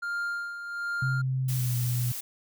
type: tone with tremolo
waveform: triangle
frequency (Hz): 1401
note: F6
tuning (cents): +5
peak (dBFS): -26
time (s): 0.02-1.22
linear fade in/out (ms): 10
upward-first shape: sine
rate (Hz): 1.3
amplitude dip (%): 60
type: tone with pitch glide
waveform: sine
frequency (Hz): 130.81 to 122.76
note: C3 to B2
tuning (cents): 0 to -10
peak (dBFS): -25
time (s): 1.02-2.12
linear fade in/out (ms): 5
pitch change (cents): -110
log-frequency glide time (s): 1.44-1.74
type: noise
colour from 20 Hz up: blue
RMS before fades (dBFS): -36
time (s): 1.48-2.21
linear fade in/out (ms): 10
effects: none